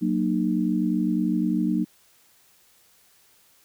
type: chord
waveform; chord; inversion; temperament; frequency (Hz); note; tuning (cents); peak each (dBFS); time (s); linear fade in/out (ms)
sine; D# minor; first; equal with one note detuned; 185 / 233.1 / 304.7; F#3 / A#3 / D#4; 0 / 0 / -36; -25; 0.01-1.85; 20
effects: white hiss -59 dBFS RMS until 3.64 s